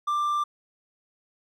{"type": "tone", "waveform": "triangle", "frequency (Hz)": 1183, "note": "D6", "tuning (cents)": 12, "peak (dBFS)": -21, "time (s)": [0.07, 0.44], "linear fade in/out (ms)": 10, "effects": []}